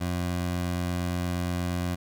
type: tone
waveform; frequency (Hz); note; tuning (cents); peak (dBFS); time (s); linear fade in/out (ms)
20% pulse; 88.5; F2; +23; -22; 0-1.96; 20
effects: none